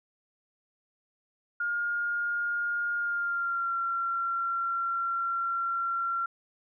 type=tone with pitch glide; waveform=sine; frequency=1418 to 1368.1 Hz; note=F6 to F6; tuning=+26 to -36 cents; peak=-27 dBFS; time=1.6-6.26 s; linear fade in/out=5 ms; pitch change=-62 cents; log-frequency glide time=2.97-3.75 s; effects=none